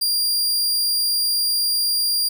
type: tone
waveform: sawtooth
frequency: 4784 Hz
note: D8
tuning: 31 cents sharp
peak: -15 dBFS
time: 0.01-2.29 s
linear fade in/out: 10 ms
effects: none